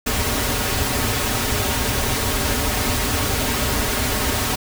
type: noise with comb filter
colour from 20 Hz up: pink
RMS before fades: -21 dBFS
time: 0.06-4.56 s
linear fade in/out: 10 ms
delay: 5.9 ms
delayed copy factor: -0.7
effects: none